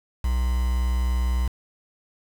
triangle tone with quantisation, 61.74 Hz, B1, in tune, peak -18 dBFS, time 0.24-1.48 s, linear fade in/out 5 ms, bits 6, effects none

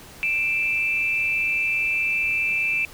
sine tone pair together, 2362 / 2637 Hz, D7 / E7, +9 / 0 cents, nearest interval major second, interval 191 cents, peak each -23 dBFS, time 0.23-2.85 s, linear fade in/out 0 ms, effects pink hiss -44 dBFS RMS until 2.93 s

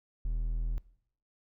triangle tone, 40.39 Hz, E1, 35 cents flat, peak -27 dBFS, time 0.25-0.78 s, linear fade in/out 0 ms, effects noise-tail reverb RT60 0.7 s tail -21 dB re dry

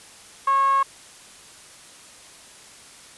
10% pulse tone with band-pass filter, 546 Hz, C#5, 26 cents flat, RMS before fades -19 dBFS, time 0.47-0.83 s, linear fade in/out 5 ms, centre 1100 Hz, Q 8.8, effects white hiss -46 dBFS RMS until 3.17 s + resampled to 24000 Hz

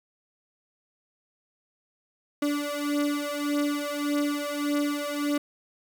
35% pulse beating tone pair, 290 / 291.7 Hz, D4 / D4, -22 / -12 cents, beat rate 1.7 Hz, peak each -27 dBFS, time 2.42-5.38 s, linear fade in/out 5 ms, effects 10-bit

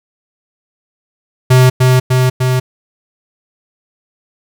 square tone with echo, 128 Hz, C3, 38 cents flat, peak -5 dBFS, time 1.5-1.7 s, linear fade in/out 10 ms, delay 300 ms, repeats 3, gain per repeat -2 dB, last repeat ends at 2.6 s, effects none

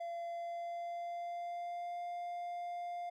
triangle tone with pitch glide, 684 to 700.8 Hz, F5 to F5, -36 to +6 cents, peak -37 dBFS, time 0-3.1 s, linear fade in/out 10 ms, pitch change +42 cents, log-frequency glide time 0.24-2.02 s, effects none

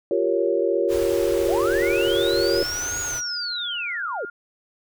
sine chord, G half-diminished seventh, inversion third, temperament equal, 349.2 / 392 / 466.2 / 554.4 Hz, F4 / G4 / Bb4 / Db5, 0 / 0 / 0 / 0 cents, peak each -24 dBFS, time 0.11-2.63 s, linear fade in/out 2 ms
pink band-stop noise, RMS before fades -34 dBFS, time 0.88-3.22 s, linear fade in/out 50 ms, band 140 to 260 Hz, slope 96 dB/octave
sine linear two-way sweep, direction up then down, 360.8 to 6790 to 360.8 Hz, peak -26 dBFS, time 1.43-4.25 s, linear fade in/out 2 ms, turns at 3.01 s
sine tone with pitch glide, 1446 to 1412.2 Hz, F#6 to F6, -40 to +19 cents, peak -32 dBFS, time 1.82-4.3 s, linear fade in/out 5 ms, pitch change -41 cents, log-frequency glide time 2.87-4.18 s
effects none

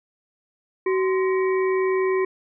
harmonic tone with a mistuned harmonic, 377.5 Hz, F#4, 35 cents sharp, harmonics 1 / 3 / 5 / 6, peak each -19 / -29 / -33 / -35 dBFS, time 0.86-2.25 s, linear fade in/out 5 ms, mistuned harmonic 3, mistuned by -150 cents, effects none

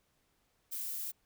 violet noise, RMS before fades -39 dBFS, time 0.71-1.12 s, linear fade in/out 20 ms, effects pink hiss -75 dBFS RMS until 1.25 s

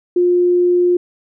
sine tone, 354.8 Hz, F4, 27 cents sharp, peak -10 dBFS, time 0.16-0.97 s, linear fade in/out 5 ms, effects none

